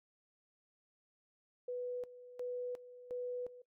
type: tone with tremolo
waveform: sine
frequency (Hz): 493.9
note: B4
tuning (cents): 0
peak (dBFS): -37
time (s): 1.68-3.62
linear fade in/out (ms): 5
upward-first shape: square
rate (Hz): 1.4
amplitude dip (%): 80
effects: noise-tail reverb RT60 0.1 s tail -17 dB re dry